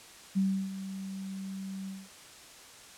sine tone with ADSR envelope, 192.7 Hz, G3, 29 cents flat, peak -23 dBFS, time 0.35-2.09 s, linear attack 25 ms, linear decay 320 ms, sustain -13 dB, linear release 210 ms, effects white hiss -51 dBFS RMS until 2.97 s + low-pass 9000 Hz 12 dB/octave

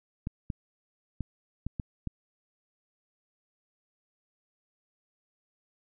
clicks, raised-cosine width 5 ms, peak -20 dBFS, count 6, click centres 0.271 / 0.502 / 1.207 / 1.666 / 1.798 / 2.073 s, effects none

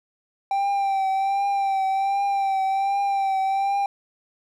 triangle tone with vibrato, 784 Hz, G5, in tune, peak -18 dBFS, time 0.51-3.86 s, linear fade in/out 2 ms, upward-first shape triangle, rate 1.3 Hz, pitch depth 40 cents each way, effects none

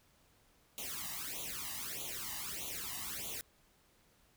white noise with flanger, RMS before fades -42 dBFS, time 0.78-3.41 s, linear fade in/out 0 ms, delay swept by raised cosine 0.29 to 1.06 ms, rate 1.6 Hz, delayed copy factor +1, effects pink hiss -69 dBFS RMS until 4.36 s

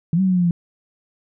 sine linear two-way sweep, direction up then down, 155 to 192.6 to 169.1 Hz, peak -14 dBFS, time 0.13-0.51 s, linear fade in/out 2 ms, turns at 0.21 s, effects none

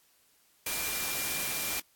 sine tone in noise, 2384 Hz, D7, 25 cents sharp, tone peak -39 dBFS, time 0.66-1.8 s, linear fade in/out 5 ms, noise white, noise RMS -33 dBFS, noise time 0.66-1.8 s, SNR -9 dB, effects white hiss -66 dBFS RMS until 1.95 s + AAC 64 kbps

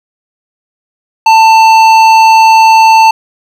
sine tone with hard clipping, 890 Hz, A5, 20 cents sharp, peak -3 dBFS, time 1.26-3.11 s, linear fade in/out 5 ms, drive 11 dB, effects none

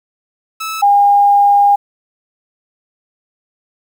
sawtooth / sine tone pair in turn, 1306 / 809.8 Hz, E6 / G#5, -17 / -44 cents, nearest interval minor sixth, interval 827 cents, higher first, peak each -16 / -6 dBFS, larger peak second, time 0.6-0.82 / 0.82-1.76 s, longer second, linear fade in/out 10 ms, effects 7-bit

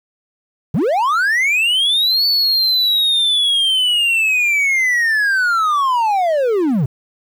triangle linear two-way sweep, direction up then down, 116.54 to 4500 to 116.54 Hz, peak -11 dBFS, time 0.74-6.86 s, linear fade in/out 5 ms, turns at 2.26 s, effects 8-bit

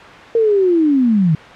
sine linear sweep, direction down, 466.2 to 148.6 Hz, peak -10 dBFS, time 0.35-1.35 s, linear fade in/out 2 ms, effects white hiss -35 dBFS RMS until 1.55 s + low-pass 2000 Hz 12 dB/octave

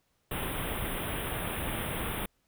pink band-stop noise, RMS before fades -34 dBFS, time 0.31-2.26 s, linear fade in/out 5 ms, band 3600 to 8900 Hz, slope 96 dB/octave, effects pink hiss -74 dBFS RMS until 2.47 s

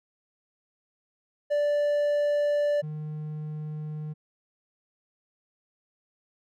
triangle tone pair in turn, 585 / 152.81 Hz, D5 / D#3, -7 / -31 cents, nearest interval octave + major seventh, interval 2324 cents, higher first, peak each -20 / -30 dBFS, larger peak first, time 1.5-2.82 / 2.82-4.14 s, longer neither, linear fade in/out 20 ms, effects none

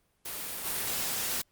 white noise with level steps, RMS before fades -37 / -32 dBFS, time 0.25-1.42 s, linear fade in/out 10 ms, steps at 0.64 s, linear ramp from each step 20 ms, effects pink hiss -72 dBFS RMS until 1.51 s + Opus 32 kbps

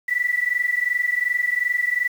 sine tone pair together, 1952.8 / 1975.5 Hz, B6 / B6, -20 / 0 cents, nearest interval unison, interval 20 cents, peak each -22 dBFS, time 0.08-2.08 s, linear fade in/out 10 ms, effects 7-bit

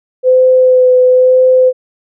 sine tone with vibrato, 509 Hz, C5, 48 cents flat, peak -4 dBFS, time 0.23-1.73 s, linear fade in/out 50 ms, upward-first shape sine, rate 1 Hz, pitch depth 14 cents each way, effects none

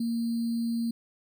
sine tone with sample-and-hold, 232 Hz, A#3, 8 cents flat, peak -26 dBFS, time 0-0.91 s, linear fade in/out 5 ms, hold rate 4410 Hz, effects none

